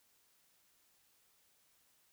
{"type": "silence", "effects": ["white hiss -72 dBFS RMS until 2.12 s"]}